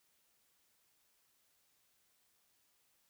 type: silence
effects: white hiss -75 dBFS RMS until 3.09 s